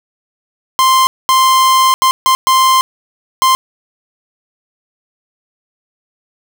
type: tone bursts at uneven times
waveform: 45% pulse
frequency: 1046.5 Hz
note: C6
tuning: in tune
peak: -7 dBFS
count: 6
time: 0.79-1.07 / 1.29-1.94 / 2.02-2.11 / 2.26-2.35 / 2.47-2.81 / 3.42-3.55 s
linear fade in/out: 0 ms
effects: none